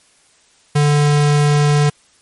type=tone; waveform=square; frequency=146.83 Hz; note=D3; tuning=in tune; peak=-11 dBFS; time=0.75-1.9 s; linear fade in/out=10 ms; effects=white hiss -53 dBFS RMS until 2.21 s + MP3 48 kbps